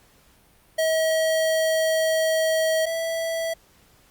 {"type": "tone pair in turn", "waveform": "square", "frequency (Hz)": [640, 656.9], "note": ["D#5", "E5"], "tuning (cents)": [49, -6], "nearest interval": "unison", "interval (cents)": 45, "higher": "second", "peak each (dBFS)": [-20, -25], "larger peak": "first", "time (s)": [[0.78, 2.86], [2.86, 3.54]], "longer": "first", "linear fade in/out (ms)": 10, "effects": ["pink hiss -57 dBFS RMS until 4.1 s", "Opus 48 kbps"]}